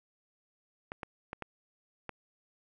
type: clicks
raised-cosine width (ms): 0.5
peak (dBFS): -23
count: 5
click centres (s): 0.919 / 1.032 / 1.331 / 1.423 / 2.093
effects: none